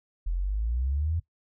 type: exponential sweep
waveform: sine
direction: up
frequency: 40.91 to 86 Hz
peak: -25 dBFS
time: 0.26-1.2 s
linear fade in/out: 10 ms
effects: noise-tail reverb RT60 0.1 s tail -17 dB re dry